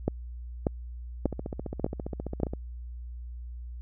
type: two click trains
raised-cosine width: 2 ms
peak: -11 / -20 dBFS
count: 5 / 20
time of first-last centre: 0.08-2.433 / 1.26-2.535 s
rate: 1.7 / 14.9 Hz
effects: added 60 Hz sine -37 dBFS peak until 3.81 s